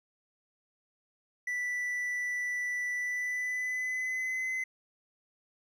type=tone with pitch glide; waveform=triangle; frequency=1972 to 2042 Hz; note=B6 to C7; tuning=-3 to -43 cents; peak=-29 dBFS; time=1.47-4.64 s; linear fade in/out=5 ms; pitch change=+60 cents; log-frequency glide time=2.95-4.52 s; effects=none